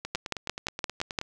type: two click trains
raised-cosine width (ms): 0.2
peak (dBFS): -17 / -10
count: 12 / 7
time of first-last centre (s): 0.05-1.214 / 0.15-1.188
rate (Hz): 9.45 / 5.78
effects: none